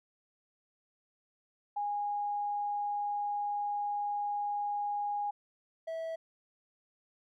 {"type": "tone pair in turn", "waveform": ["sine", "triangle"], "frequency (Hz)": [822, 652.4], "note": ["G#5", "E5"], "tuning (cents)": [-18, -18], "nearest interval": "major third", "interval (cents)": 400, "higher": "first", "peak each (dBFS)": [-31, -33], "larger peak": "first", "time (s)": [[1.76, 5.31], [5.87, 6.16]], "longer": "first", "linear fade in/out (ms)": 10, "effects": []}